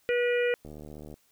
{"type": "harmonic tone", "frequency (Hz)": 484.8, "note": "B4", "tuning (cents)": -32, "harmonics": [1, 3, 4, 5, 6], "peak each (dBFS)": [-24, -35, -34, -35, -42], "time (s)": [0.09, 0.54], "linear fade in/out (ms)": 0}
{"type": "click train", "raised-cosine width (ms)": 2, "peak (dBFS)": -31, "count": 38, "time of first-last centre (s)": [0.65, 1.141], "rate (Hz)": 75.4}
{"effects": ["white hiss -67 dBFS RMS until 1.31 s"]}